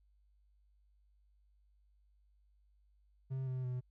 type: tone with pitch steps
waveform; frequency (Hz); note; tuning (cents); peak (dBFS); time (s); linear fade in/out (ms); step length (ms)
triangle; 132.1 / 128.78 / 125.55; C3 / C3 / B2; +17 / -27 / +29; -34; 3.3-3.81; 20; 170
effects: added 50 Hz sine -67 dBFS peak until 3.9 s